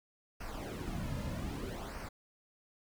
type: noise with flanger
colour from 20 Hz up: brown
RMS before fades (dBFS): -40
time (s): 0.4-2.09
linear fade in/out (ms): 10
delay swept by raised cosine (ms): 0.27 to 2.67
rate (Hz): 0.63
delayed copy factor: -0.7
effects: none